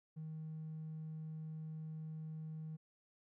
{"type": "tone", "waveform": "triangle", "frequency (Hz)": 157.3, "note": "D#3", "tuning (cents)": 19, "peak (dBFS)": -40, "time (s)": [0.16, 2.77], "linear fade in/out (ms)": 20, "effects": ["tanh soft clip ceiling -40 dBFS"]}